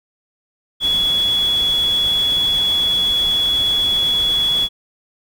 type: tone in noise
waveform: sine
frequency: 3377 Hz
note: G#7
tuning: 28 cents sharp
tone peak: -14 dBFS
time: 0.8-4.69 s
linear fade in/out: 50 ms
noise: pink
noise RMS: -31 dBFS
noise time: 0.8-4.69 s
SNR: +14 dB
effects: none

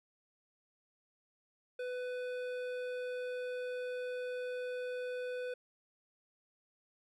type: tone with hard clipping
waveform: sine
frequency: 498.8 Hz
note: B4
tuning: 17 cents sharp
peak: -39 dBFS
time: 1.79-5.54 s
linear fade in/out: 5 ms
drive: 12 dB
effects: none

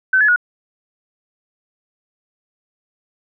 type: tone with pitch steps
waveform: sine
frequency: 1527 / 1706 / 1453 Hz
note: G6 / G#6 / F#6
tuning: -46 / +46 / -32 cents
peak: -10 dBFS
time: 0.13-0.361 s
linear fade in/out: 5 ms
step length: 77 ms
effects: none

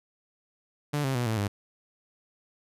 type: tone with pitch steps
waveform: sawtooth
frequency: 146.83 / 133.87 / 122.05 / 111.28 / 101.45 Hz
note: D3 / C3 / B2 / A2 / G#2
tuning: 0 / +40 / -20 / +20 / -40 cents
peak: -22 dBFS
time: 0.93-1.48 s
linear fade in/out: 10 ms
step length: 110 ms
effects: resampled to 32000 Hz

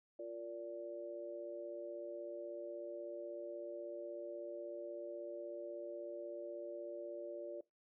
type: harmonic tone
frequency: 116.3 Hz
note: A#2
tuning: 4 cents flat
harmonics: 3 / 4 / 5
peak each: -48 / -52 / -45 dBFS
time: 0.19-7.61 s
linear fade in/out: 5 ms
effects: noise-tail reverb RT60 0.2 s tail -21 dB re dry

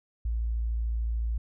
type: tone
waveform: sine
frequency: 56.8 Hz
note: A#1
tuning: 44 cents flat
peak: -26 dBFS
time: 0.25-1.38 s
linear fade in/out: 5 ms
effects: none

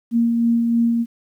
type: tone with tremolo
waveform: sine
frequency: 233.1 Hz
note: A#3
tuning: in tune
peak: -13 dBFS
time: 0.11-1.06 s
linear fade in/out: 50 ms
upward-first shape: sine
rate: 3.2 Hz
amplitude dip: 30%
effects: 9-bit

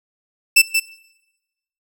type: tone with echo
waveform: sawtooth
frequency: 2656 Hz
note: E7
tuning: 12 cents sharp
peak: -4 dBFS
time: 0.56-0.62 s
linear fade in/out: 10 ms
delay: 180 ms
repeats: 1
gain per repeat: -7 dB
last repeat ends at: 0.8 s
effects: noise-tail reverb RT60 1.0 s tail -20 dB re dry

